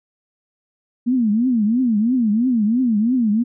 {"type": "tone with vibrato", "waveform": "sine", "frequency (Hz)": 231.4, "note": "A#3", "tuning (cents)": -13, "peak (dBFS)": -14, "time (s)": [1.06, 3.44], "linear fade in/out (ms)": 20, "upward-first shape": "triangle", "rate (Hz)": 3, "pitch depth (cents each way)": 240, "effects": []}